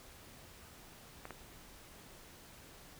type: clicks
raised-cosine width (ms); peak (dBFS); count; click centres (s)
0.5; -29; 2; 1.254 / 1.307
effects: pink hiss -56 dBFS RMS until 2.99 s